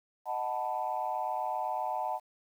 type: chord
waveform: sine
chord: B dominant seventh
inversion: first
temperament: equal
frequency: 622.3 / 740 / 880 / 987.8 Hz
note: D#5 / F#5 / A5 / B5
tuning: 0 / 0 / 0 / 0 cents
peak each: -38 / -34 / -34 / -39 dBFS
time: 0.25-2.2 s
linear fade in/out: 50 ms
effects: tanh soft clip ceiling -21 dBFS + 10-bit